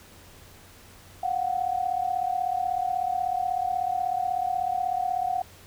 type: tone pair together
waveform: sine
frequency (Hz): 716 / 752.3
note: F5 / F#5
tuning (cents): +43 / +29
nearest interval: minor second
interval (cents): 86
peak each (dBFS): -27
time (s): 1.23-5.42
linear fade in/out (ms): 5
effects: added 90 Hz sine -55 dBFS peak until 5.66 s + pink hiss -51 dBFS RMS until 5.66 s